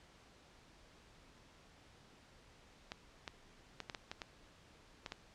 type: clicks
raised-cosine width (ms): 0.2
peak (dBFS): -25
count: 9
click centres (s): 2.919 / 3.278 / 3.803 / 3.898 / 3.948 / 4.115 / 4.218 / 5.062 / 5.121
effects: pink hiss -63 dBFS RMS until 5.34 s + low-pass 6000 Hz 12 dB/octave